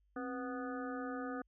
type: harmonic tone with a mistuned harmonic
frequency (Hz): 246.9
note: B3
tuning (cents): 0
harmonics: 1 / 2 / 3 / 5 / 6 / 7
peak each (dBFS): -41 / -45 / -48 / -47 / -49 / -56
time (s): 0.16-1.42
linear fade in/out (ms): 5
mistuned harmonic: 1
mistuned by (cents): +120
effects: added 50 Hz sine -70 dBFS peak until 1.47 s